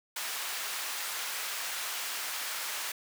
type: high-pass noise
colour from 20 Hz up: pink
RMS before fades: -36 dBFS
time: 0.16-2.92 s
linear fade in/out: 5 ms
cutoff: 1200 Hz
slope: 12 dB/octave
effects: none